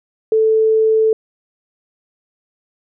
sine tone, 440 Hz, A4, in tune, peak -10 dBFS, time 0.32-1.13 s, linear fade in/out 2 ms, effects none

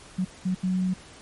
sine tone bursts at uneven times, 184.9 Hz, F#3, 1 cent flat, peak -22 dBFS, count 3, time 0.18-0.25 / 0.45-0.55 / 0.63-0.94 s, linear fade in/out 10 ms, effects pink hiss -48 dBFS RMS until 1.21 s + MP3 48 kbps

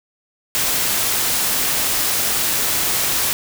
white noise, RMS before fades -19 dBFS, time 0.55-3.33 s, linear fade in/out 0 ms, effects none

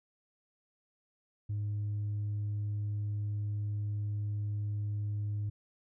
triangle tone with tanh clipping, 103.83 Hz, G#2, in tune, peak -32 dBFS, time 1.49-5.5 s, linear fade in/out 10 ms, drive 6 dB, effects none

